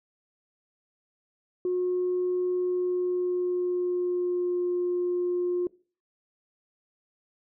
sine tone with pitch glide, 361.9 to 355.5 Hz, F#4 to F4, -38 to +31 cents, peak -23 dBFS, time 1.65-5.67 s, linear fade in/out 2 ms, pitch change -31 cents, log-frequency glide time 2.51-4.62 s, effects noise-tail reverb RT60 0.4 s tail -22 dB re dry + tanh soft clip ceiling -20 dBFS

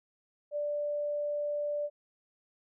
sine tone, 587.3 Hz, D5, in tune, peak -30 dBFS, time 0.51-1.9 s, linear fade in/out 50 ms, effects none

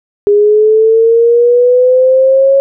sine linear sweep, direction up, 407.3 to 550 Hz, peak -4 dBFS, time 0.27-2.6 s, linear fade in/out 0 ms, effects none

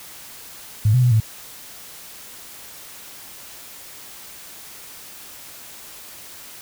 sine tone with pitch steps, 106.7 / 126.6 / 123.2 / 110.4 Hz, G#2 / B2 / B2 / A2, +47 / +43 / -4 / +6 cents, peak -12 dBFS, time 0.85-1.202 s, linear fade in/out 5 ms, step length 88 ms, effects white hiss -40 dBFS RMS until 6.61 s

